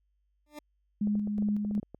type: tone with exponential growth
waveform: 20% pulse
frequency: 298.2 Hz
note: D4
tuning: 27 cents sharp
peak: -33 dBFS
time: 0.46-0.59 s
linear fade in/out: 5 ms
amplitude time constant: 28 ms
type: tone with tremolo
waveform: sine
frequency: 207.7 Hz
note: G#3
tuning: in tune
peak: -25 dBFS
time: 1.01-1.8 s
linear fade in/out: 5 ms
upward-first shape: square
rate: 2.7 Hz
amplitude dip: 35%
type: clicks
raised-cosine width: 2 ms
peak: -29 dBFS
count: 11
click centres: 1.073 / 1.154 / 1.274 / 1.384 / 1.424 / 1.487 / 1.649 / 1.711 / 1.778 / 1.83 / 1.946 s
effects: added 50 Hz sine -70 dBFS peak until 1.99 s